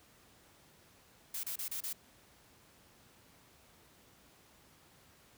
blue noise bursts, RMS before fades -39 dBFS, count 5, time 1.34-1.93 s, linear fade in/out 5 ms, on 94 ms, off 30 ms, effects pink hiss -63 dBFS RMS until 5.37 s + high-pass 60 Hz 12 dB/octave

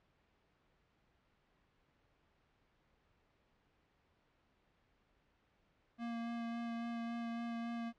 square tone with vibrato, 233.1 Hz, A#3, in tune, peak -40 dBFS, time 5.98-7.93 s, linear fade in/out 50 ms, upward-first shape sine, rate 3.6 Hz, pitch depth 12 cents each way, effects pink hiss -75 dBFS RMS until 7.98 s + low-pass 3000 Hz 12 dB/octave

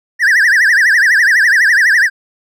triangle tone with vibrato, 1760 Hz, A6, in tune, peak -5 dBFS, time 0.19-2.1 s, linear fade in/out 50 ms, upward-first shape triangle, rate 12 Hz, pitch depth 240 cents each way, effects none

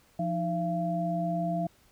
sine tone cluster, 172.7 / 310.2 / 681 Hz, F3 / D#4 / F5, -19 / -5 / -44 cents, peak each -30 / -37 / -30 dBFS, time 0.19-1.67 s, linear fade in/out 5 ms, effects pink hiss -63 dBFS RMS until 1.91 s

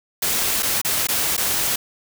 white noise with dropouts, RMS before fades -21 dBFS, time 0.22-1.76 s, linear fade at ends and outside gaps 5 ms, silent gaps 0.625-0.629 / 0.816-0.847 / 1.071-1.086 / 1.367-1.377 s, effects none

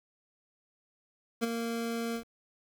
25% pulse tone with ADSR envelope, 231.3 Hz, A#3, 13 cents flat, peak -21 dBFS, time 1.41-2.24 s, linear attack 26 ms, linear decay 19 ms, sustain -7 dB, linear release 92 ms, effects 9-bit

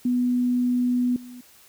sine tone with level steps, 246.9 Hz, B3, in tune, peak -19 / -38 dBFS, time 0.05-1.41 s, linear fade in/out 5 ms, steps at 1.16 s, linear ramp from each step 2 ms, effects white hiss -53 dBFS RMS until 1.68 s

